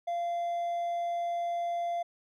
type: tone with hard clipping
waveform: triangle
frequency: 690 Hz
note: F5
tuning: 21 cents flat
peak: -30 dBFS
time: 0.07-2.03 s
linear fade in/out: 10 ms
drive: 5 dB
effects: none